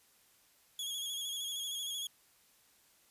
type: tone with vibrato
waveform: sawtooth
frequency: 3322 Hz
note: G#7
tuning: in tune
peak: -34 dBFS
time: 0.79-2.07 s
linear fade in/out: 2 ms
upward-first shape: square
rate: 13 Hz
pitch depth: 34 cents each way
effects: white hiss -67 dBFS RMS until 3.1 s + resampled to 32000 Hz